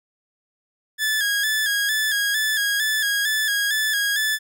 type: tone with vibrato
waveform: sawtooth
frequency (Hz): 1691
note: G#6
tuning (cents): +31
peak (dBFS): -16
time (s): 0.98-4.39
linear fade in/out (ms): 50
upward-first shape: square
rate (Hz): 2.2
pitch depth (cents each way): 51
effects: none